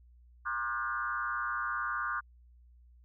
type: tone with frequency modulation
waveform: sine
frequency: 1318.5 Hz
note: E6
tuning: in tune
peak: -31 dBFS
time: 0.45-2.21 s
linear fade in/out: 20 ms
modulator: 121 Hz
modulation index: 2.1
effects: added 60 Hz sine -56 dBFS peak until 3.04 s